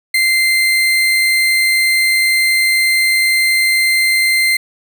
35% pulse tone, 2083 Hz, C7, 8 cents flat, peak -9 dBFS, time 0.14-4.57 s, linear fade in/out 5 ms, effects none

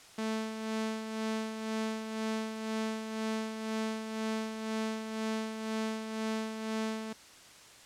sawtooth tone with tremolo, 220 Hz, A3, in tune, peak -27 dBFS, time 0.18-7.13 s, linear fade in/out 5 ms, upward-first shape sine, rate 2 Hz, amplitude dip 55%, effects white hiss -54 dBFS RMS until 7.85 s + low-pass 8000 Hz 12 dB/octave

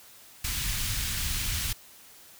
pink band-stop noise, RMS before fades -30 dBFS, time 0.44-1.73 s, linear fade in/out 5 ms, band 110 to 2200 Hz, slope 12 dB/octave, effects white hiss -52 dBFS RMS until 2.39 s

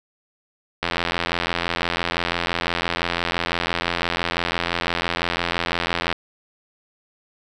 click train, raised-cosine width 0.3 ms, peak -5 dBFS, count 456, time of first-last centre 0.83-6.127 s, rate 85.9 Hz, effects none

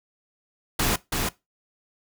pink noise with echo, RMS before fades -23 dBFS, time 0.79-0.96 s, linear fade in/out 5 ms, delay 330 ms, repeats 1, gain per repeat -3 dB, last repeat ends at 1.29 s, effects noise-tail reverb RT60 0.2 s tail -19 dB re dry

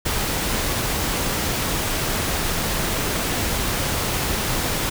pink noise, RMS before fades -23 dBFS, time 0.05-4.9 s, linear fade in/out 10 ms, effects none

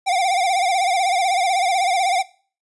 square tone with vibrato, 740 Hz, F#5, in tune, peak -17 dBFS, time 0.06-2.23 s, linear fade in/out 20 ms, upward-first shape sine, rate 16 Hz, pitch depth 110 cents each way, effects noise-tail reverb RT60 0.4 s tail -19 dB re dry + resampled to 24000 Hz

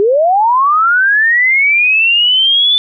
sine linear sweep, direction up, 388.3 to 3520 Hz, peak -7 dBFS, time 0-2.78 s, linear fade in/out 0 ms, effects none

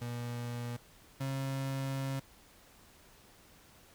35% pulse tone pair in turn, 120 / 135.2 Hz, B2 / C#3, -49 / -43 cents, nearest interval major second, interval 206 cents, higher second, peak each -35 / -32 dBFS, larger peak second, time 0.01-0.77 / 1.2-2.2 s, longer second, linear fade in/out 10 ms, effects pink hiss -60 dBFS RMS until 3.94 s

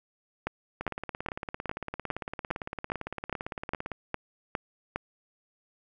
two click trains, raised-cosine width 0.5 ms, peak -19 / -14 dBFS, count 56 / 12, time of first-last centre 0.81-3.917 / 0.47-4.96 s, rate 17.7 / 2.45 Hz, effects none

